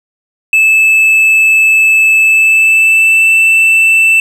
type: tone with pitch glide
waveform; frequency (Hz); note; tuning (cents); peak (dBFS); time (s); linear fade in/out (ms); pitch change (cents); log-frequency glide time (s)
triangle; 2619 to 2657; E7 to E7; -12 to +13; -3; 0.53-4.2; 2; +25; 2.19-3.35
effects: none